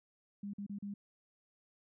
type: tone with dropouts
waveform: sine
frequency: 202.1 Hz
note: G#3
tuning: 47 cents flat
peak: -39 dBFS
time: 0.43-0.94 s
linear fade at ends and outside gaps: 5 ms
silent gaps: 0.535-0.582 / 0.665-0.695 / 0.787-0.824 s
effects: none